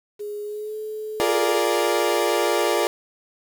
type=tone with pitch glide; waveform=sine; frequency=415.3 to 430.4 Hz; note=G#4 to A4; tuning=0 to -38 cents; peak=-28 dBFS; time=0.19-1.59 s; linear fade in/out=20 ms; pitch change=+62 cents; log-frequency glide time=0.43-0.76 s
type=chord; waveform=30% pulse; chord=Bb dominant seventh; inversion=second; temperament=equal; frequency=349.2 / 415.3 / 466.2 / 587.3 Hz; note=F4 / Ab4 / Bb4 / D5; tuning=0 / 0 / 0 / 0 cents; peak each=-22 dBFS; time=1.2-2.87 s; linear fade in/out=0 ms
effects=8-bit